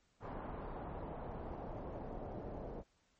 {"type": "noise with low-pass filter sweep", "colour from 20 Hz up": "pink", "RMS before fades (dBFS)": -45, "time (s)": [0.2, 2.84], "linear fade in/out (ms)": 50, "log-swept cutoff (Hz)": [970, 590], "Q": 1.6, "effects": ["pink hiss -75 dBFS RMS until 3.19 s", "MP3 32 kbps"]}